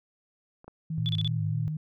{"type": "clicks", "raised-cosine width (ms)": 1, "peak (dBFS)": [-37, -30], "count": 2, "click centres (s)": [0.644, 0.68]}
{"type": "tone with pitch glide", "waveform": "sine", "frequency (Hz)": [160, 154.64], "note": ["D#3", "D#3"], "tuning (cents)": [49, -10], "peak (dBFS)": -29, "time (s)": [0.9, 1.77], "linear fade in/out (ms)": 5, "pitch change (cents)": -59, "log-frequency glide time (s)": [1.06, 1.53]}
{"type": "tone with vibrato", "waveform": "sine", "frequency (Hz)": 110, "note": "A2", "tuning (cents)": 0, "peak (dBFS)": -28, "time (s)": [0.98, 1.68], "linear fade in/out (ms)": 0, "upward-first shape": "sine", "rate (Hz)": 3.7, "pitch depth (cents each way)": 100}
{"type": "tone bursts", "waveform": "sine", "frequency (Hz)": 3454, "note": "A7", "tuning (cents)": -33, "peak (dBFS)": -29, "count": 4, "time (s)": [1.06, 1.276], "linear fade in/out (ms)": 0, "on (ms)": 30, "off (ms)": 32}
{"effects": []}